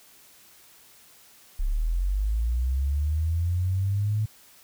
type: linear sweep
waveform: sine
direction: up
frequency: 32.74 to 109 Hz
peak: -22 dBFS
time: 1.59-4.26 s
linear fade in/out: 10 ms
effects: white hiss -54 dBFS RMS until 4.63 s